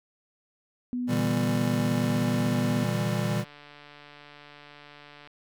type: tone with pitch glide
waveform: sine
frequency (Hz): 246.9 to 244.6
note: B3 to B3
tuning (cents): 0 to -16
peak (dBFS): -27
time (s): 0.93-2.84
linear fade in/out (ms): 0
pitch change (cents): -16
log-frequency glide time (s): 1.11-1.91
type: chord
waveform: square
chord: E half-diminished seventh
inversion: second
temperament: just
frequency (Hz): 118.67 / 148.33 / 164.81 / 197.78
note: Bb2 / D3 / E3 / G3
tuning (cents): +31 / +18 / 0 / +16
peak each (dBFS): -30 / -34 / -33 / -31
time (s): 1.07-3.45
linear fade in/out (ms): 50
type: click train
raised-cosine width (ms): 0.3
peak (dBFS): -32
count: 479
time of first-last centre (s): 2-5.274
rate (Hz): 146
effects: none